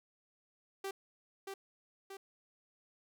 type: tone with echo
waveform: sawtooth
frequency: 390 Hz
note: G4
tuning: 9 cents flat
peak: -34 dBFS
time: 0.84-0.91 s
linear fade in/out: 5 ms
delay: 630 ms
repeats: 2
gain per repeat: -4 dB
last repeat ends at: 2.17 s
effects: none